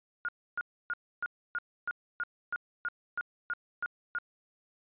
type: tone bursts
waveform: sine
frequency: 1428 Hz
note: F6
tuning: 38 cents sharp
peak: -30 dBFS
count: 13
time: 0.25-4.185 s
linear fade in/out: 0 ms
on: 35 ms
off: 290 ms
effects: resampled to 8000 Hz